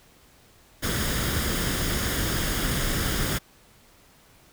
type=noise with comb filter; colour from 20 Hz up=pink; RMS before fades=-26 dBFS; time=0.82-3.39 s; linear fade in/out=20 ms; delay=0.59 ms; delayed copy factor=+0.5; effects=pink hiss -56 dBFS RMS until 4.52 s